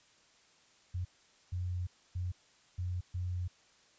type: tone bursts at uneven times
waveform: sine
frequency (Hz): 89.7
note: F2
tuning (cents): +47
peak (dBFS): -33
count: 5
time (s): 0.94-1.05 / 1.52-1.87 / 2.15-2.32 / 2.78-3.01 / 3.14-3.48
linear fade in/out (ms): 10
effects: white hiss -65 dBFS RMS until 3.98 s + resampled to 16000 Hz